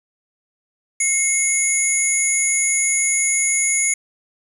sine tone cluster, 2166 / 6680 / 6960 / 10090 Hz, C#7 / G#8 / A8 / D#9, -41 / +9 / -20 / +23 cents, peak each -21 / -21 / -23 / -21 dBFS, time 1-3.94 s, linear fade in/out 5 ms, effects 7-bit

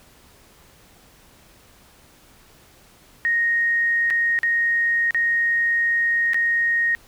sine tone with dropouts, 1864.7 Hz, A#6, in tune, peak -17 dBFS, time 3.25-6.95 s, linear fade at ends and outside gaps 0 ms, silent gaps 4.102-4.107 / 4.389-4.432 / 5.108-5.146 / 6.334-6.344 s, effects pink hiss -52 dBFS RMS until 7.07 s

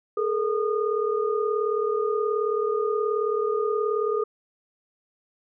sine tone cluster, 422.4 / 461.1 / 1223 Hz, G#4 / A#4 / D#6, +29 / -19 / -30 cents, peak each -24 / -27 / -30 dBFS, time 0.17-4.24 s, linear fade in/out 5 ms, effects none

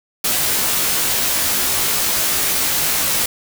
white noise with comb filter, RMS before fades -18 dBFS, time 0.24-3.26 s, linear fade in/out 5 ms, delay 17 ms, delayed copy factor -1, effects none

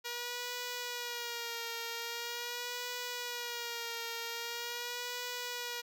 5% pulse tone with vibrato, 476.7 Hz, A#4, 39 cents sharp, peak -26 dBFS, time 0.04-5.82 s, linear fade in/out 20 ms, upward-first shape sine, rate 0.43 Hz, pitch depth 48 cents each way, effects none

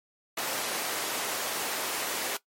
pink high-pass noise, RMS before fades -32 dBFS, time 0.37-2.37 s, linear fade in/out 5 ms, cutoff 440 Hz, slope 12 dB/octave, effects noise-tail reverb RT60 0.1 s tail -18 dB re dry + MP3 64 kbps

